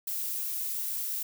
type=noise; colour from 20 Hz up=violet; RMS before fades=-33 dBFS; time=0.07-1.23 s; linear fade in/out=5 ms; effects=none